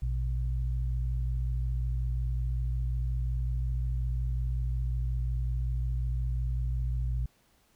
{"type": "tone pair together", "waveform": "sine", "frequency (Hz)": [58.71, 124.2], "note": ["A#1", "B2"], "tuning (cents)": [13, 10], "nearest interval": "octave + minor second", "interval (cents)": 1297, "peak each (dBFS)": [-28, -34], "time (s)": [0.02, 7.26], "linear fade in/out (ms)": 5, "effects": ["pink hiss -67 dBFS RMS until 7.75 s"]}